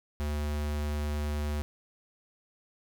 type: tone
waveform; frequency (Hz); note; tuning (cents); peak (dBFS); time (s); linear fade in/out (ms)
square; 74.2; D2; +18; -30; 0.2-1.62; 0
effects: none